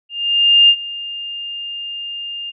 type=tone with ADSR envelope; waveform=sine; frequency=2810 Hz; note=F7; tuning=10 cents sharp; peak=-5 dBFS; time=0.09-2.52 s; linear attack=600 ms; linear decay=63 ms; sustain=-19 dB; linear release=29 ms; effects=none